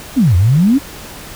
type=exponential two-way sweep; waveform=sine; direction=down then up; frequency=295.5 to 83.4 to 295.5 Hz; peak=-7 dBFS; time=0.16-0.79 s; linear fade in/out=20 ms; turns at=0.36 s; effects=pink hiss -32 dBFS RMS until 1.35 s